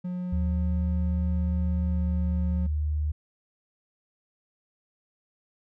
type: tone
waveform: triangle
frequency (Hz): 179.8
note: F#3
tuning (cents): -49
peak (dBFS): -27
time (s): 0.04-2.67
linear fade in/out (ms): 10
type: tone with pitch glide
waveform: sine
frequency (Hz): 76.7 to 75.43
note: D#2 to D2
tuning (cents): -24 to +47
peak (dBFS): -24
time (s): 0.32-3.12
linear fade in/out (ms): 10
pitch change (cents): -29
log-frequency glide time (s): 1.87-2.07
effects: none